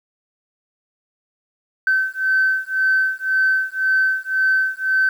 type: beating tone pair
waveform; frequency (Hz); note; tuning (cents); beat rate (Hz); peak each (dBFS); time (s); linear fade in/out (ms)
sine; 1536 / 1537.9; G6 / G6; -36 / -34; 1.9; -18; 1.87-5.09; 2
effects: tanh soft clip ceiling -9 dBFS + 8-bit